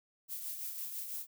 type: noise with tremolo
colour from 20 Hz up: violet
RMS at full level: -39 dBFS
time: 0.28-1.27 s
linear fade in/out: 50 ms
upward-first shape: triangle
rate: 6 Hz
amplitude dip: 50%
effects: none